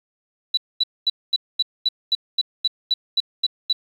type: tone bursts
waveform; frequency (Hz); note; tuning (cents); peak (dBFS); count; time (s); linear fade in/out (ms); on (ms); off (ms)
sine; 3951; B7; 0; -15; 13; 0.54-3.729; 5; 33; 230
effects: 8-bit